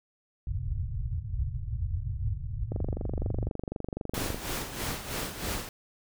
white low-pass noise, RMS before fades -32 dBFS, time 0.47-3.49 s, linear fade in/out 2 ms, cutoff 120 Hz, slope 48 dB/octave
click train, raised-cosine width 2 ms, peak -20 dBFS, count 40, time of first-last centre 2.72-4.345 s, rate 24 Hz
pink noise with tremolo, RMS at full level -32 dBFS, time 4.14-5.69 s, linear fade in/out 2 ms, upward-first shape sine, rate 3.1 Hz, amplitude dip 65%
effects none

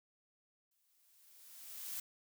blue noise with exponential growth, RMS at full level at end -41 dBFS, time 0.71-2 s, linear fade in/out 5 ms, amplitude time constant 280 ms, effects none

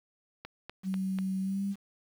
click train, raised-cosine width 0.3 ms, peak -25 dBFS, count 4, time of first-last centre 0.45-1.187 s, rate 4.07 Hz
sine tone with pitch glide, 189.9 to 198.19 Hz, F#3 to G3, +45 to +19 cents, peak -29 dBFS, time 0.83-1.76 s, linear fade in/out 50 ms, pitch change +74 cents, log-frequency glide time 1.41-1.64 s
effects 9-bit

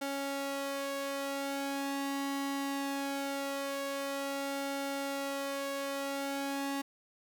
sawtooth tone with flanger, 277.2 Hz, C#4, in tune, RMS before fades -36 dBFS, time 0.01-6.82 s, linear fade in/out 10 ms, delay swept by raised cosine 1.4 to 2.6 ms, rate 0.21 Hz, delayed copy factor +0.6, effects none

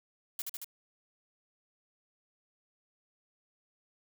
blue noise with echo, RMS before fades -36 dBFS, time 0.39-0.42 s, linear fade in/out 2 ms, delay 75 ms, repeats 3, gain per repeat -2 dB, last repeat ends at 0.645 s, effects none

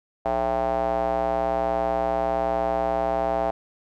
square tone with band-pass filter, 60.6 Hz, B1, 32 cents flat, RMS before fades -24 dBFS, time 0.25-3.51 s, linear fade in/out 5 ms, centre 720 Hz, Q 5.6, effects none

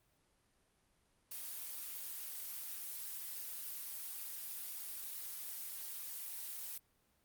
blue noise, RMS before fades -45 dBFS, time 1.31-6.78 s, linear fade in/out 5 ms, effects pink hiss -75 dBFS RMS until 7.24 s + Opus 32 kbps

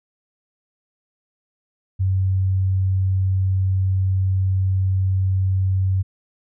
sine tone, 94.8 Hz, F#2, 43 cents sharp, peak -16 dBFS, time 1.99-6.03 s, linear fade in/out 20 ms, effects none

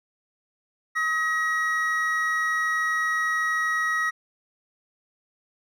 triangle tone pair together, 1270.8 / 1904 Hz, D#6 / A#6, +36 / +36 cents, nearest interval perfect fifth, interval 700 cents, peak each -25 / -22 dBFS, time 0.95-4.11 s, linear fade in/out 20 ms, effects none

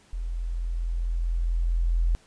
sine tone with level ramp, 42.28 Hz, E1, 45 cents sharp, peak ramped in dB -28 to -19 dBFS, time 0.13-2.15 s, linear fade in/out 0 ms, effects pink hiss -58 dBFS RMS until 2.26 s + resampled to 22050 Hz

